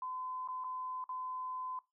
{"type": "tone with dropouts", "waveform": "sine", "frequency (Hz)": 1020, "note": "C6", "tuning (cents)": -44, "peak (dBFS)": -38, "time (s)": [0.02, 1.79], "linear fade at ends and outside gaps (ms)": 2, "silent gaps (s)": [[0.476, 0.485], [0.639, 0.643], [1.041, 1.091]], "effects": ["noise-tail reverb RT60 0.2 s tail -19 dB re dry"]}